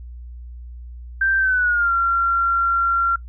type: tone with pitch glide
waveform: sine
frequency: 1568 to 1372.9 Hz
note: G6 to F6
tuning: 0 to -30 cents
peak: -15 dBFS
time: 1.21-3.16 s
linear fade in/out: 5 ms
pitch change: -230 cents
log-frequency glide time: 1.38-1.92 s
effects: noise-tail reverb RT60 0.1 s tail -22 dB re dry + added 60 Hz sine -33 dBFS peak until 3.28 s